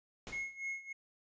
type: noise with exponential decay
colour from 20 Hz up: pink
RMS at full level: -43 dBFS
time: 0.27-0.58 s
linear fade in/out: 0 ms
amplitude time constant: 66 ms
type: tone with tremolo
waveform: triangle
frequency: 2168 Hz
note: C#7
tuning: 39 cents flat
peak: -34 dBFS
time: 0.32-0.93 s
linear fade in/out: 10 ms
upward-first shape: sine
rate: 3.4 Hz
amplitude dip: 85%
effects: resampled to 16000 Hz